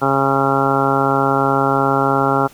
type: harmonic tone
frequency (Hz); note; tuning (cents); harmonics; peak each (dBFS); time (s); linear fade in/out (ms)
136.7; C#3; -24; 1 / 2 / 3 / 4 / 5 / 6 / 7 / 8 / 9 / 10; -23 / -21 / -21 / -23 / -24 / -20 / -25 / -25 / -25 / -20; 0.01-2.48; 20
effects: pink hiss -45 dBFS RMS until 2.53 s